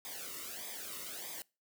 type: noise with flanger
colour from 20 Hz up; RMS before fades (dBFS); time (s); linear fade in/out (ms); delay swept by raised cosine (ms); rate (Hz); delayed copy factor
white; -44; 0.05-1.42; 0; 0.7 to 1.25; 1.6; -0.8
effects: noise-tail reverb RT60 0.3 s tail -24 dB re dry